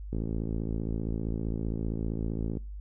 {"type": "click train", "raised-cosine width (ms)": 3, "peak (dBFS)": -20, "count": 136, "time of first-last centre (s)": [0.13, 2.571], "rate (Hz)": 55.3, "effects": ["noise-tail reverb RT60 0.3 s tail -24 dB re dry", "added 50 Hz sine -37 dBFS peak until 2.8 s"]}